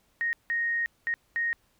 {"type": "tone bursts at uneven times", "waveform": "sine", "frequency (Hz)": 1864.7, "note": "A#6", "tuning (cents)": 0, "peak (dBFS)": -25, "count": 4, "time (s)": [[0.21, 0.33], [0.5, 0.86], [1.07, 1.14], [1.36, 1.53]], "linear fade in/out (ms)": 0, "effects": ["pink hiss -68 dBFS RMS until 1.79 s"]}